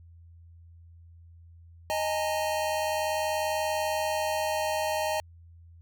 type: chord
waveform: square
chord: D# suspended fourth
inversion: none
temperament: equal with one note detuned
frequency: 622.3 / 830.6 / 911 Hz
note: D#5 / G#5 / A#5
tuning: 0 / 0 / -40 cents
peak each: -30 / -33 / -34 dBFS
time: 1.9-5.2 s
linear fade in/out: 0 ms
effects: added 84 Hz sine -49 dBFS peak until 5.81 s